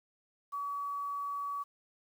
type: tone with quantisation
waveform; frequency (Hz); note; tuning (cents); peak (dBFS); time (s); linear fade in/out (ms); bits
sine; 1137; C#6; +44; -34; 0.52-1.64; 20; 10
effects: none